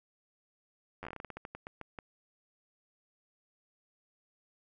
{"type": "slowing click train", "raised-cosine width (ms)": 0.5, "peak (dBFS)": -27, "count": 17, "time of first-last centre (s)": [1.03, 1.988], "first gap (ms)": 10, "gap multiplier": 1.21, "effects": []}